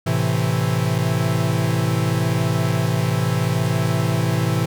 45% pulse chord, A minor, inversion none, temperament equal, 110 / 130.81 / 164.81 Hz, A2 / C3 / E3, 0 / 0 / 0 cents, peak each -22 dBFS, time 0.06-4.66 s, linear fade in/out 10 ms, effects none

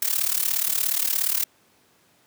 blue noise with amplitude modulation, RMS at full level -20 dBFS, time 0.02-1.44 s, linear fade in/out 5 ms, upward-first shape sine, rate 37 Hz, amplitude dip 85%, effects pink hiss -60 dBFS RMS until 2.26 s + high-pass 150 Hz 12 dB/octave

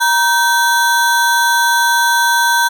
square ring-modulated tone, 1244.5 Hz, D#6, in tune, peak -8 dBFS, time 0-2.69 s, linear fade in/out 20 ms, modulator 300 Hz, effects none

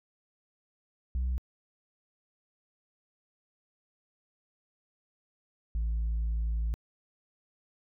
sine tone pair in turn, 62.8 / 55.79 Hz, B1 / A1, +30 / +25 cents, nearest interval major second, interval 205 cents, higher first, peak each -25 dBFS, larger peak neither, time 1.15-1.38 / 5.75-6.74 s, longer second, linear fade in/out 0 ms, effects tanh soft clip ceiling -26 dBFS

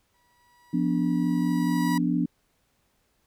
30% pulse tone with exponential growth, 970 Hz, B5, 31 cents flat, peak -25 dBFS, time 0.14-1.98 s, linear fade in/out 5 ms, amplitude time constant 400 ms
sine chord, B diminished, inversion second, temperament equal with one note detuned, 174.61 / 246.9 / 291.5 Hz, F3 / B3 / D4, 0 / 0 / -13 cents, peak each -26 dBFS, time 0.73-2.26 s, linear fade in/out 10 ms
effects pink hiss -70 dBFS RMS until 3.26 s

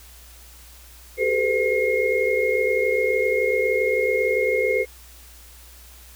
sine tone cluster, 388.2 / 406.3 / 438.8 / 506 / 2147 Hz, G4 / G#4 / A4 / B4 / C7, -17 / -38 / -5 / +42 / +44 cents, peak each -27 / -31 / -24 / -22 / -24 dBFS, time 1.17-4.86 s, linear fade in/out 50 ms, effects added 60 Hz sine -46 dBFS peak until 6.15 s + white hiss -48 dBFS RMS until 6.15 s

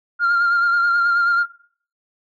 sine tone with vibrato, 1396.9 Hz, F6, in tune, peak -12 dBFS, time 0.19-1.46 s, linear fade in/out 50 ms, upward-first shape sine, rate 9.3 Hz, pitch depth 28 cents each way, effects noise-tail reverb RT60 0.5 s tail -19 dB re dry + tanh soft clip ceiling -12 dBFS

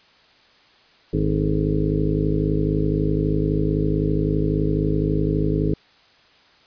harmonic tone with a mistuned harmonic, 51.91 Hz, G#1, in tune, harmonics 1 / 2 / 3 / 4 / 5 / 6 / 8 / 9 / 10, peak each -25 / -28 / -23 / -34 / -27 / -25 / -26 / -32 / -39 dBFS, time 1.13-5.74 s, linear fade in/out 5 ms, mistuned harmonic 9, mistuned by -63 cents, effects white hiss -54 dBFS RMS until 6.66 s + resampled to 11025 Hz

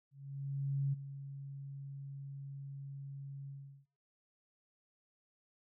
sine tone with ADSR envelope, 138.59 Hz, C#3, in tune, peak -30 dBFS, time 0.11-3.86 s, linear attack 820 ms, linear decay 17 ms, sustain -13 dB, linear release 380 ms, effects noise-tail reverb RT60 0.5 s tail -25 dB re dry

